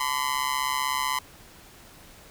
sawtooth tone with amplitude modulation, 1016 Hz, B5, 49 cents sharp, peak -17 dBFS, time 0-1.19 s, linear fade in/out 5 ms, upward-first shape sine, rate 136 Hz, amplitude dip 95%, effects pink hiss -50 dBFS RMS until 2.3 s

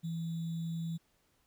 sine tone with sample-and-hold, 165.3 Hz, E3, 5 cents sharp, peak -34 dBFS, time 0.03-0.98 s, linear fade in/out 20 ms, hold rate 3675 Hz, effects pink hiss -73 dBFS RMS until 1.46 s

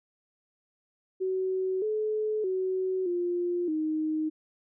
sine tone with pitch steps, 375.8 / 429.6 / 374.5 / 351.6 / 311.4 Hz, F#4 / A4 / F#4 / F4 / D#4, +27 / -41 / +21 / +12 / +2 cents, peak -26 dBFS, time 1.2-4.3 s, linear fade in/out 20 ms, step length 620 ms, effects none

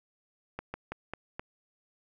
slowing click train, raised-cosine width 0.5 ms, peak -21 dBFS, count 5, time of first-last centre 0.59-1.395 s, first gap 150 ms, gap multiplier 1.2, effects none

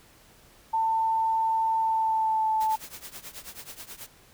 sine tone with pitch glide, 894 to 875.6 Hz, A5 to A5, +27 to -9 cents, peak -22 dBFS, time 0.73-2.76 s, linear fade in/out 10 ms, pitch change -36 cents, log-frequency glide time 1.79-2.5 s
white noise with tremolo, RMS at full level -39 dBFS, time 2.6-4.07 s, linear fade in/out 10 ms, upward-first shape triangle, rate 9.3 Hz, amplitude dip 95%
effects pink hiss -56 dBFS RMS until 4.33 s

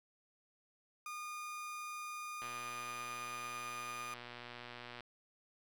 30% pulse tone, 1219 Hz, D#6, 36 cents flat, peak -40 dBFS, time 1.06-4.14 s, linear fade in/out 2 ms
click train, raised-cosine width 0.3 ms, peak -32 dBFS, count 314, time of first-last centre 2.42-5.007 s, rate 121 Hz
effects none

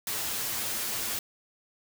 white noise with comb filter, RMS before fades -32 dBFS, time 0.07-1.19 s, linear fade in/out 2 ms, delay 9 ms, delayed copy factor +0.65, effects none

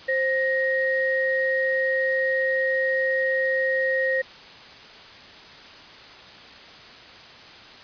sine tone pair together, 526.2 / 1875 Hz, C5 / A#6, +10 / +10 cents, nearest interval octave + minor seventh, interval 2200 cents, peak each -23 dBFS, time 0.08-4.22 s, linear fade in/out 10 ms, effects white hiss -44 dBFS RMS until 7.83 s + resampled to 11025 Hz

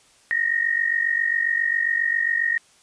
sine tone pair together, 1841.6 / 1889 Hz, A#6 / A#6, -22 / +22 cents, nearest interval unison, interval 44 cents, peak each -22 dBFS, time 0.31-2.58 s, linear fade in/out 0 ms, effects white hiss -56 dBFS RMS until 2.82 s + resampled to 22050 Hz

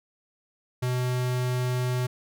square tone, 125.5 Hz, B2, 28 cents sharp, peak -25 dBFS, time 0.82-2.07 s, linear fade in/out 10 ms, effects none

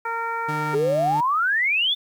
harmonic tone, 460 Hz, A#4, 23 cents flat, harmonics 1 / 2 / 3 / 4 / 5, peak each -34 / -27 / -28 / -37 / -37 dBFS, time 0.05-0.75 s, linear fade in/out 5 ms
30% pulse tone, 150.7 Hz, D3, 45 cents sharp, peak -25 dBFS, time 0.48-1.21 s, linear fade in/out 10 ms
sine exponential sweep, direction up, 400 to 3590 Hz, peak -18 dBFS, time 0.73-1.95 s, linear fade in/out 20 ms
effects 9-bit

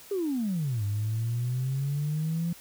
sine exponential two-way sweep, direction down then up, 415.3 to 100.8 to 172.6 Hz, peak -25 dBFS, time 0.11-2.53 s, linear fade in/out 5 ms, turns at 0.84 s, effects tanh soft clip ceiling -22 dBFS + white hiss -50 dBFS RMS until 2.6 s

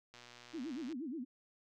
click train, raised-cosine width 0.2 ms, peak -37 dBFS, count 96, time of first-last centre 0.14-0.925 s, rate 121 Hz
sine tone with vibrato, 283.3 Hz, C#4, 38 cents sharp, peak -39 dBFS, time 0.53-1.25 s, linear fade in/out 20 ms, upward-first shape sine, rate 8.4 Hz, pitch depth 300 cents each way
effects none

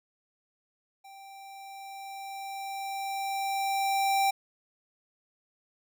square tone with level ramp, 784 Hz, G5, in tune, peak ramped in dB -48 to -23 dBFS, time 1.04-4.31 s, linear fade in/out 10 ms, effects none

